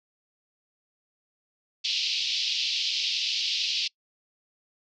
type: band-pass noise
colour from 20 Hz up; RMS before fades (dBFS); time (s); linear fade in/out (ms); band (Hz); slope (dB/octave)
white; -28; 1.84-3.88; 10; 2600 to 5100; 48
effects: noise-tail reverb RT60 0.1 s tail -25 dB re dry